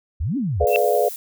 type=exponential two-way sweep; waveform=sine; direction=up then down; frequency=61.9 to 300 to 61.9 Hz; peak=-20 dBFS; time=0.2-0.65 s; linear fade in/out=10 ms; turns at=0.37 s
type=chord; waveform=sine; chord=G# diminished seventh; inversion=none; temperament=equal with one note detuned; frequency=425.3 / 493.9 / 587.3 / 698.5 Hz; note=G#4 / B4 / D5 / F5; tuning=+41 / 0 / 0 / 0 cents; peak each=-21 dBFS; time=0.6-1.09 s; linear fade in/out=10 ms
type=tone with exponential growth; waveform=sine; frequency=2689 Hz; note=E7; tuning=34 cents sharp; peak=-14 dBFS; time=0.67-0.76 s; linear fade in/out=0 ms; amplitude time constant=18 ms
type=noise; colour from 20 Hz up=violet; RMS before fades=-33 dBFS; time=0.67-1.16 s; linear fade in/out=0 ms
effects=none